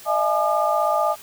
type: tone cluster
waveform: sine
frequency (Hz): 611 / 667 / 846 / 1208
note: D#5 / E5 / G#5 / D6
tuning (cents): -32 / +20 / +32 / +48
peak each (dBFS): -23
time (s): 0.05-1.16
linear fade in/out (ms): 50
effects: white hiss -43 dBFS RMS until 1.22 s

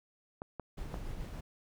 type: clicks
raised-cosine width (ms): 1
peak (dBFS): -26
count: 3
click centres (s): 0.419 / 0.597 / 0.942
type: noise with tremolo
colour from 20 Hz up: brown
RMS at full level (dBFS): -40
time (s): 0.77-1.41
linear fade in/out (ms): 10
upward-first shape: sine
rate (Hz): 7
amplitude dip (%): 25
effects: none

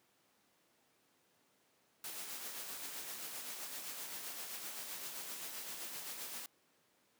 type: noise with tremolo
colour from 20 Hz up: white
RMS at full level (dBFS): -44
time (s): 2.04-6.46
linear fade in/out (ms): 2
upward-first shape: sine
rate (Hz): 7.7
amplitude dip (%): 35
effects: pink hiss -73 dBFS RMS until 7.19 s + high-pass 200 Hz 12 dB/octave

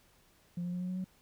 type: tone with pitch steps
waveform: sine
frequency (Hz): 174.61 / 176.84 / 179.1 / 181.4 / 183.72 / 186.06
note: F3 / F3 / F3 / F#3 / F#3 / F#3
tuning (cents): 0 / +22 / +44 / -34 / -12 / +10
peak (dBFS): -32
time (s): 0.57-1.044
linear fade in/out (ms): 5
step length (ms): 79
effects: tanh soft clip ceiling -31 dBFS + pink hiss -66 dBFS RMS until 1.21 s

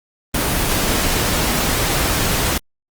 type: noise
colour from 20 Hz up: pink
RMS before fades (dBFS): -18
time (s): 0.34-2.58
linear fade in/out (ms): 5
effects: Opus 24 kbps

